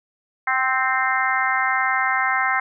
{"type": "harmonic tone with a mistuned harmonic", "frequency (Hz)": 261.6, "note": "C4", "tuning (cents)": 0, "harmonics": [3, 4, 5, 6, 7, 8], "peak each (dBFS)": [-25, -25, -25, -25, -25, -25], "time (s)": [0.47, 2.6], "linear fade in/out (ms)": 5, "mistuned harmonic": 3, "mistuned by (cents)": -18, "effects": []}